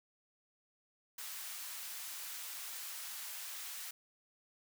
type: high-pass noise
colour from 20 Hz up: white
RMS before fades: -45 dBFS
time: 1.18-3.91 s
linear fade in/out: 5 ms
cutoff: 1000 Hz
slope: 12 dB/octave
effects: none